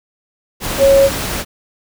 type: tone in noise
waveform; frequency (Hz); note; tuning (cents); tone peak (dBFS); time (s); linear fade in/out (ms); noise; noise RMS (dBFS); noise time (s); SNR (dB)
sine; 549; C#5; -17; -6; 0.78-1.1; 50; pink; -21; 0.6-1.45; +12
effects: none